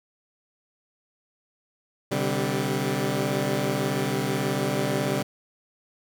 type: chord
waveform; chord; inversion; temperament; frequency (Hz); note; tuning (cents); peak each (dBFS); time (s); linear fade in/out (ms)
15% pulse; C suspended second; none; equal with one note detuned; 128.57 / 146.83 / 196; C3 / D3 / G3; -30 / 0 / 0; -22; 2.11-5.23; 10
effects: none

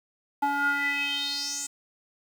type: tone with band-pass filter sweep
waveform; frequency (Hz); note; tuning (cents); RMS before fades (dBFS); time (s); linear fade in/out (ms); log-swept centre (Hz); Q
square; 283.8; C#4; +41; -28; 0.42-1.67; 10; 930 to 7700; 5.8
effects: 8-bit

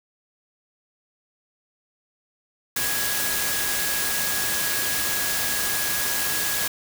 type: tone in noise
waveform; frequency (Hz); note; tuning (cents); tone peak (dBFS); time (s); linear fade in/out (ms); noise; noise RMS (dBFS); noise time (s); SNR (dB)
sine; 1661.2; G#6; 0; -31; 2.76-6.68; 5; white; -25; 2.76-6.68; -9
effects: none

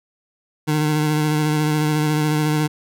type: tone with vibrato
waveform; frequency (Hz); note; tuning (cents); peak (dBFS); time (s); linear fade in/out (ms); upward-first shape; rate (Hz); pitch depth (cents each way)
25% pulse; 152.2; D#3; -38; -13; 0.67-2.68; 20; sine; 14; 23
effects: none

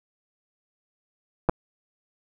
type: clicks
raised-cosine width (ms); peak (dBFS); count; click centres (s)
1; -7 / -6; 2; 1.489 / 1.495
effects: none

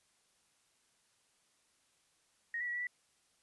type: tone with pitch steps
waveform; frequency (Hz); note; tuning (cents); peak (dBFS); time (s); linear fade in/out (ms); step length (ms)
sine; 1871 / 1954 / 1923 / 1948 / 1964; A#6 / B6 / B6 / B6 / B6; +6 / -19 / -47 / -24 / -10; -35; 2.54-2.87; 2; 66
effects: white hiss -73 dBFS RMS until 3.42 s + resampled to 24000 Hz

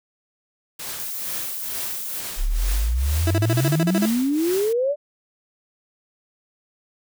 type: noise with tremolo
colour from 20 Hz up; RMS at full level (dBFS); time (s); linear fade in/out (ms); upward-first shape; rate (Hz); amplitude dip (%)
white; -30; 0.79-4.73; 5; triangle; 2.2; 85
type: noise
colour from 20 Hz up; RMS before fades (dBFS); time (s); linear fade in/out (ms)
violet; -30; 0.99-2.21; 10
type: exponential sweep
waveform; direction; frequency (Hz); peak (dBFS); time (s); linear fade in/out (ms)
sine; up; 31.49 to 601; -18; 2.36-4.96; 50
type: tone bursts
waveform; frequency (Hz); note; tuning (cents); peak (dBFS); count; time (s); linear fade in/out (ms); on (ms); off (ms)
30% pulse; 329.6; E4; 0; -17; 11; 3.27-4.056; 2; 36; 39
effects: none

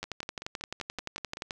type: two click trains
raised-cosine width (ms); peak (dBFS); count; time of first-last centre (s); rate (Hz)
0.2; -22 / -17; 8 / 18; 0.04-1.371 / 0.03-1.508; 5.26 / 11.5
effects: none

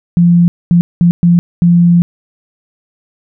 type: tone bursts at uneven times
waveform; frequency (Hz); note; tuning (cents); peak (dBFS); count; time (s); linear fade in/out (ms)
sine; 172.8; F3; -18; -4; 5; 0.17-0.48 / 0.71-0.81 / 1.01-1.11 / 1.23-1.39 / 1.62-2.02; 0
effects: none

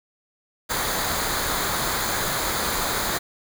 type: noise with comb filter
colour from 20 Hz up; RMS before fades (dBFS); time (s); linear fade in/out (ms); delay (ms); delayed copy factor
pink; -25; 0.69-3.19; 20; 0.36; -0.6
effects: none

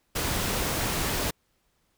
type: noise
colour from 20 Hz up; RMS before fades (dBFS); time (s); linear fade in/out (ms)
pink; -28; 0.15-1.31; 10
effects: pink hiss -71 dBFS RMS until 1.97 s

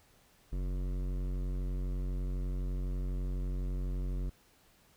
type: tone with hard clipping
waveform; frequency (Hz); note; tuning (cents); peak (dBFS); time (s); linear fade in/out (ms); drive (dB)
sine; 46; F#1; -9; -34; 0.52-4.3; 10; 15
effects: pink hiss -65 dBFS RMS until 4.96 s

